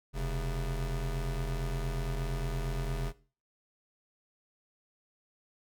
square tone pair together, 42.36 / 135.7 Hz, E1 / C#3, +48 / -36 cents, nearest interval octave + minor sixth, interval 2016 cents, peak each -33 / -37 dBFS, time 0.13-3.13 s, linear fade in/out 50 ms, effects noise-tail reverb RT60 0.4 s tail -19 dB re dry

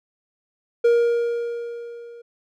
triangle tone with level ramp, 471.2 Hz, A#4, 19 cents sharp, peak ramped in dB -10 to -37 dBFS, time 0.84-2.22 s, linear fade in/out 10 ms, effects none

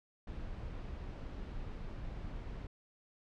brown noise, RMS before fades -43 dBFS, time 0.27-2.67 s, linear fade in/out 5 ms, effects low-pass 4000 Hz 12 dB/octave

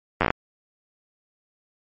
slowing click train, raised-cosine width 0.5 ms, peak -4 dBFS, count 7, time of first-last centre 0.21-0.304 s, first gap 10 ms, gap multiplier 1.18, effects MP3 32 kbps

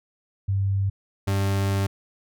sine / 40% pulse tone pair in turn, 98 / 98.35 Hz, G2 / G2, 0 / +6 cents, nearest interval unison, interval 6 cents, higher second, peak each -20 dBFS, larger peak neither, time 0.48-0.9 / 1.27-1.87 s, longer second, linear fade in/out 10 ms, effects none

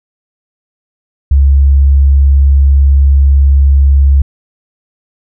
sine tone, 69.1 Hz, C#2, 5 cents flat, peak -3 dBFS, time 1.31-4.22 s, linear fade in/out 5 ms, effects none

